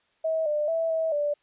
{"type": "tone with pitch steps", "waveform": "sine", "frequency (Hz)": [642, 598, 656, 646, 586], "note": ["E5", "D5", "E5", "E5", "D5"], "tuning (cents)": [-46, 31, -9, -35, -4], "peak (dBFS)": -23, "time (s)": [0.24, 1.34], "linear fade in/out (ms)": 10, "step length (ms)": 220, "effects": ["white hiss -68 dBFS RMS until 1.42 s", "resampled to 8000 Hz"]}